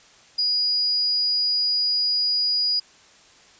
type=tone; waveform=sine; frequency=4900 Hz; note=D#8; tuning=27 cents flat; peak=-19 dBFS; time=0.38-2.8 s; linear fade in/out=10 ms; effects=white hiss -52 dBFS RMS until 3.59 s + resampled to 16000 Hz

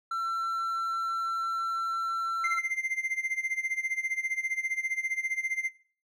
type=tone; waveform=triangle; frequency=1347 Hz; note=E6; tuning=37 cents sharp; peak=-27 dBFS; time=0.11-2.59 s; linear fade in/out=5 ms
type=tone with tremolo; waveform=triangle; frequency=2089 Hz; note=C7; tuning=3 cents flat; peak=-24 dBFS; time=2.44-5.69 s; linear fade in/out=2 ms; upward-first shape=sine; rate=15 Hz; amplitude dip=80%
effects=noise-tail reverb RT60 0.4 s tail -17 dB re dry

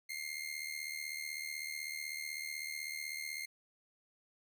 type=tone with amplitude modulation; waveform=sawtooth; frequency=2117 Hz; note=C7; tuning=20 cents sharp; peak=-33 dBFS; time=0.09-3.46 s; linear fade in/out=10 ms; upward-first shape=sine; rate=76 Hz; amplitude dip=75%; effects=none

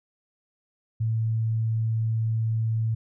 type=tone; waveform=sine; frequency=112 Hz; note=A2; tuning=31 cents sharp; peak=-22 dBFS; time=1-2.95 s; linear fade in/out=10 ms; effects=none

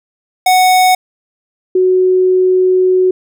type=tone pair in turn; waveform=square / sine; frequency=740 / 370 Hz; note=F#5 / F#4; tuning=0 / 0 cents; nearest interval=octave; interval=1200 cents; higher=first; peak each=-7 / -7 dBFS; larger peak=neither; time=0.46-0.95 / 1.75-3.11 s; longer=second; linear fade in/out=5 ms; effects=none

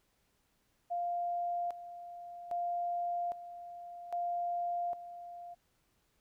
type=tone with tremolo; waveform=sine; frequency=698.5 Hz; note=F5; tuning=in tune; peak=-32 dBFS; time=0.9-5.55 s; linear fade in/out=20 ms; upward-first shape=square; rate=0.62 Hz; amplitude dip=75%; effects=pink hiss -75 dBFS RMS until 6.2 s

